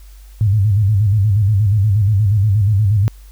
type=tone with vibrato; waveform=sine; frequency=102.6 Hz; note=G#2; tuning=21 cents flat; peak=-10 dBFS; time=0.41-3.08 s; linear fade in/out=0 ms; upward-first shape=square; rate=8.4 Hz; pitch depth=100 cents each way; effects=added 49 Hz sine -36 dBFS peak until 3.31 s + white hiss -51 dBFS RMS until 3.31 s